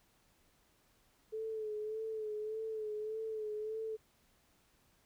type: tone with vibrato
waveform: sine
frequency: 433.4 Hz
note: A4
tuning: 26 cents flat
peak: -37 dBFS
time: 1.32-3.97 s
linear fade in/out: 20 ms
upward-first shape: sine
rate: 1.7 Hz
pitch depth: 40 cents each way
effects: pink hiss -71 dBFS RMS until 5.05 s

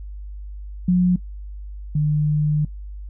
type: tone pair in turn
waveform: sine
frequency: 180 / 150.18 Hz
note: F#3 / D3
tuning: -47 / +39 cents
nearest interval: minor third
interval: 314 cents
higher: first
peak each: -13 / -16 dBFS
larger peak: first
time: 0.88-1.16 / 1.95-2.65 s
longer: second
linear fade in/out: 5 ms
effects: noise-tail reverb RT60 0.1 s tail -21 dB re dry + added 50 Hz sine -31 dBFS peak until 3.09 s

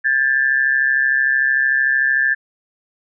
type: tone pair together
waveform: sine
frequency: 1617 / 1750.3 Hz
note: G#6 / A6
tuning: -47 / -10 cents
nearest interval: minor second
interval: 137 cents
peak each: -18 / -15 dBFS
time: 0.04-2.35 s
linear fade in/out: 20 ms
effects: none

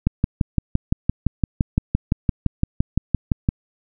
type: click train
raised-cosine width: 5 ms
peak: -4 dBFS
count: 21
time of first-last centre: 0.07-3.489 s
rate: 5.85 Hz
effects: none

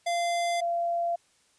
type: tone pair in turn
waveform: square / sine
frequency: 690 / 686.1 Hz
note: F5 / F5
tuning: -21 / -31 cents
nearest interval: unison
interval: 10 cents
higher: first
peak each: -26 / -25 dBFS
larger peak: second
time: 0.06-0.61 / 0.61-1.16 s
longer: neither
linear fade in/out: 10 ms
effects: white hiss -65 dBFS RMS until 1.58 s + resampled to 22050 Hz

